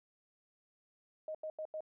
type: tone bursts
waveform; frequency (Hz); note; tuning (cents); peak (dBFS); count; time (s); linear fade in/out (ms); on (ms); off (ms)
sine; 624; D#5; +5; -38; 4; 1.28-1.806; 2; 67; 86
effects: none